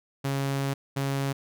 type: tone pair in turn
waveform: sawtooth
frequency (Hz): 137.7 / 137.7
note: C#3 / C#3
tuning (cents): -11 / -11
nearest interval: unison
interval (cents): 0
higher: neither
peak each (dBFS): -22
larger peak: neither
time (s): 0.24-0.74 / 0.96-1.33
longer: first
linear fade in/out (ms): 10
effects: none